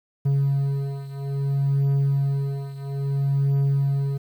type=beating tone pair; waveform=triangle; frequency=138.59 / 139.19 Hz; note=C#3 / C#3; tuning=0 / +7 cents; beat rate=0.6 Hz; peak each=-20 / -23 dBFS; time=0.25-4.18 s; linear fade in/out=10 ms; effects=9-bit

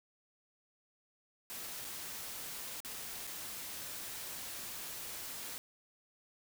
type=noise with dropouts; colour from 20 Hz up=white; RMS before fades=-44 dBFS; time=1.5-5.58 s; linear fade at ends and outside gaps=0 ms; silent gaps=1.845-1.849 / 2.803-2.848 / 3.269-3.274 s; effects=none

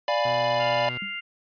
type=chord; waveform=square; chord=D diminished seventh; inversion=none; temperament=equal with one note detuned; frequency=589 / 698.5 / 830.6 / 987.8 Hz; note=D5 / F5 / Ab5 / Cb6; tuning=+5 / 0 / 0 / 0 cents; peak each=-25 / -29 / -31 / -29 dBFS; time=0.08-0.89 s; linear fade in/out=2 ms
type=tone with vibrato; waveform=sawtooth; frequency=124.1 Hz; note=B2; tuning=9 cents sharp; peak=-30 dBFS; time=0.25-0.98 s; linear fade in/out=5 ms; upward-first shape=square; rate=15 Hz; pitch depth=9 cents each way
type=harmonic tone; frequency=698.5 Hz; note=F5; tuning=in tune; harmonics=2 / 3 / 4; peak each=-40 / -33 / -34 dBFS; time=0.59-1.21 s; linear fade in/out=20 ms
type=tone with exponential decay; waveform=sine; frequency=196.8 Hz; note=G3; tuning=7 cents sharp; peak=-32 dBFS; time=1.02-1.2 s; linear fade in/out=2 ms; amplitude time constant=37 ms
effects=resampled to 11025 Hz

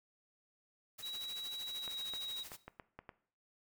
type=noise with tremolo; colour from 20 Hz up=white; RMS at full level=-49 dBFS; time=0.98-2.57 s; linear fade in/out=10 ms; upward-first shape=sine; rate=13 Hz; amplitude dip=70%
type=tone with pitch glide; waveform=sine; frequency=3884 to 3831 Hz; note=B7 to A#7; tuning=-30 to +47 cents; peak=-40 dBFS; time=1.02-2.44 s; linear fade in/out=20 ms; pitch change=-23 cents; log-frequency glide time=1.68-1.97 s
type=clicks; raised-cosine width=0.5 ms; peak=-32 dBFS; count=7; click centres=1.878 / 2.137 / 2.518 / 2.68 / 2.798 / 2.99 / 3.092 s
effects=noise-tail reverb RT60 0.5 s tail -17 dB re dry

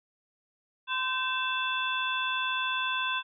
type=tone cluster; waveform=sine; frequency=1028 / 1548 / 2656 / 3458 Hz; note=C6 / G6 / E7 / A7; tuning=-31 / -22 / +12 / -31 cents; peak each=-32 / -33 / -33 / -34 dBFS; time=0.87-3.23 s; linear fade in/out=50 ms; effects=none

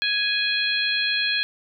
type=harmonic tone; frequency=832 Hz; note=G#5; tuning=3 cents sharp; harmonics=2 / 3 / 4 / 5; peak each=-26 / -26 / -26 / -26 dBFS; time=0.02-1.43 s; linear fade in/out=0 ms; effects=none

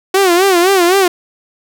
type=tone with vibrato; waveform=sawtooth; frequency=368.2 Hz; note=F#4; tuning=8 cents flat; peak=-4 dBFS; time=0.14-1.08 s; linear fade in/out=5 ms; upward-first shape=sine; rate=3.9 Hz; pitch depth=130 cents each way; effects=none

